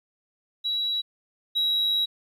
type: tone pair in turn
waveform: sine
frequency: 3897 / 3866 Hz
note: B7 / B7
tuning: -24 / -38 cents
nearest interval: unison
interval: 14 cents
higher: first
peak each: -23 / -19 dBFS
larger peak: second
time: 0.64-1.02 / 1.55-2.06 s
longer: second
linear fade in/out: 20 ms
effects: tanh soft clip ceiling -19 dBFS + 10-bit